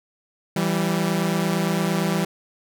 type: tone pair together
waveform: sawtooth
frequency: 165.93 / 194.7 Hz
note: E3 / G3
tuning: +12 / -12 cents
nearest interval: minor third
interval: 276 cents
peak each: -19 dBFS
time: 0.56-2.25 s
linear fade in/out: 5 ms
effects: none